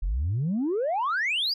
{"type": "exponential sweep", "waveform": "sine", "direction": "up", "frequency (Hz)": [39.61, 5030], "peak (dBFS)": -22, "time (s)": [0.02, 1.54], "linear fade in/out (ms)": 10, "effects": ["tanh soft clip ceiling -21 dBFS"]}